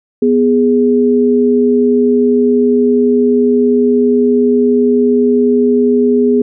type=tone pair together; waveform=sine; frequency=246.9 / 414.8 Hz; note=B3 / G#4; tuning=0 / -2 cents; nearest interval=major sixth; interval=898 cents; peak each=-10 dBFS; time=0.22-6.42 s; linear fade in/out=5 ms; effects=none